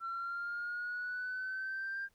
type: linear sweep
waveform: sine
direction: up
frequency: 1347 to 1597 Hz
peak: -35 dBFS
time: 0-2.09 s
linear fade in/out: 50 ms
effects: tanh soft clip ceiling -33 dBFS + pink hiss -74 dBFS RMS until 2.14 s